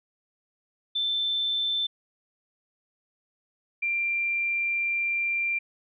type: tone pair in turn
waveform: sine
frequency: 3541 / 2372 Hz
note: A7 / D7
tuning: +10 / +17 cents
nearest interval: perfect fifth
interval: 693 cents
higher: first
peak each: -24 dBFS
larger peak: neither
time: 0.95-1.87 / 3.82-5.59 s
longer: second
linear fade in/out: 10 ms
effects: none